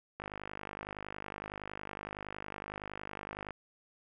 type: click train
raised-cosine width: 0.5 ms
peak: -25 dBFS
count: 169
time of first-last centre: 0.2-3.507 s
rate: 50.8 Hz
effects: none